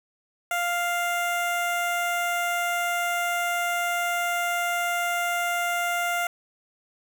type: tone with notch filter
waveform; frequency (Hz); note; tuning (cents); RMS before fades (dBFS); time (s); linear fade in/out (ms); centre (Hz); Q
15% pulse; 698.5; F5; 0; -26; 0.51-6.27; 2; 4500; 1
effects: 8-bit